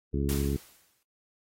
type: harmonic tone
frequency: 69.8 Hz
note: C#2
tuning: 13 cents sharp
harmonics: 1 / 2 / 3 / 4 / 5 / 6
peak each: -29 / -32 / -34 / -35 / -36 / -37 dBFS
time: 0.13-0.57 s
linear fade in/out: 10 ms
type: noise with exponential decay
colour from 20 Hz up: white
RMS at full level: -35 dBFS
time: 0.29-1.03 s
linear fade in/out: 0 ms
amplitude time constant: 160 ms
effects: AAC 48 kbps